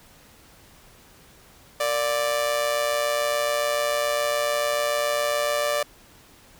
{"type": "tone with amplitude modulation", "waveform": "sawtooth", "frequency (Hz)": 587.3, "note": "D5", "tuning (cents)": 0, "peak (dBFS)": -15, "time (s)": [1.8, 5.83], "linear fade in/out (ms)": 5, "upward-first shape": "sine", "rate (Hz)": 127, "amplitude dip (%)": 65, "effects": ["pink hiss -52 dBFS RMS until 6.59 s"]}